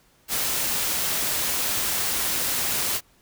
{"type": "noise", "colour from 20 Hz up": "white", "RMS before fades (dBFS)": -25, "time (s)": [0.28, 3.01], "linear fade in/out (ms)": 50, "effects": ["pink hiss -60 dBFS RMS until 3.21 s"]}